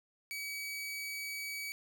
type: tone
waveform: sawtooth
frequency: 2276 Hz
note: C#7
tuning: 45 cents sharp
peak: -35 dBFS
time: 0.31-1.72 s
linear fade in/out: 0 ms
effects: none